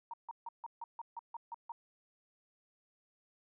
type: tone bursts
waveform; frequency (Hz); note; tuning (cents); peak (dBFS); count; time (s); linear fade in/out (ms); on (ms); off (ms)
sine; 932.3; A#5; 0; -40; 10; 0.11-1.72; 2; 26; 150
effects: none